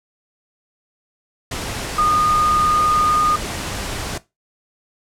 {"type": "tone in noise", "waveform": "sine", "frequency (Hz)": 1225, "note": "D#6", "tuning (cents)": -27, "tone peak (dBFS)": -14, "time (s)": [1.98, 3.36], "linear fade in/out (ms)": 5, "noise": "pink", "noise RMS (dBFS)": -26, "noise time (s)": [1.51, 4.18], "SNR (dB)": 9, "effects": ["noise-tail reverb RT60 0.2 s tail -17 dB re dry", "low-pass 10000 Hz 12 dB/octave"]}